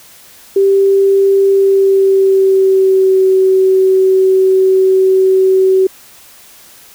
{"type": "tone with pitch glide", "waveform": "sine", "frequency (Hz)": [392, 378.9], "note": ["G4", "F#4"], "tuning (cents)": [0, 41], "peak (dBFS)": -6, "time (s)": [0.56, 5.87], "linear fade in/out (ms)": 5, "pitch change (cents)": -59, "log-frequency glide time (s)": [1.49, 3.24], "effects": ["white hiss -40 dBFS RMS until 6.94 s"]}